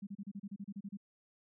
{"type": "tone bursts", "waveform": "sine", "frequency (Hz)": 200, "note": "G3", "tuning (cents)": 35, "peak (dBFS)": -40, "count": 12, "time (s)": [0.02, 0.972], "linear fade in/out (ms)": 10, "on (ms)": 50, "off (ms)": 32, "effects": []}